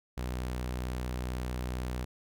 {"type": "tone", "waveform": "sawtooth", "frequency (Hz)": 62.2, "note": "B1", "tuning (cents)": 13, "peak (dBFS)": -29, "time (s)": [0.17, 2.05], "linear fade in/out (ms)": 10, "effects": []}